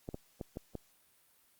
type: clicks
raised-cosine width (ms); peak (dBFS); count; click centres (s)
2; -26; 5; 0.089 / 0.144 / 0.412 / 0.571 / 0.753
effects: white hiss -68 dBFS RMS until 1.59 s + Opus 48 kbps